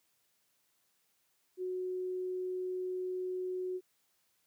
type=tone; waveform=sine; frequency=367.7 Hz; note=F#4; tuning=11 cents flat; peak=-34 dBFS; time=1.57-3.81 s; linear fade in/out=50 ms; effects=white hiss -75 dBFS RMS until 4.46 s + high-pass 80 Hz 12 dB/octave